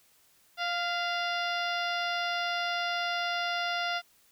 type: harmonic tone with a mistuned harmonic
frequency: 699 Hz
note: F5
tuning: 1 cent sharp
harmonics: 1 / 2 / 3 / 4 / 5 / 6 / 7 / 8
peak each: -33 / -33 / -38 / -38 / -39 / -45 / -41 / -49 dBFS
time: 0.57-4.02 s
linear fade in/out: 50 ms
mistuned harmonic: 3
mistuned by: -43 cents
effects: white hiss -64 dBFS RMS until 4.31 s